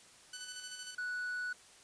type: tone with tremolo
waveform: 10% pulse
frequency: 1500 Hz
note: F#6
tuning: 23 cents sharp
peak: -34 dBFS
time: 0.33-0.95 s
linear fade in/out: 5 ms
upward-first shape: square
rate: 13 Hz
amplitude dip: 40%
type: tone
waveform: triangle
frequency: 1477 Hz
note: F#6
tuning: 3 cents flat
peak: -34 dBFS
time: 0.98-1.53 s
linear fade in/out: 5 ms
effects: white hiss -59 dBFS RMS until 1.83 s + resampled to 22050 Hz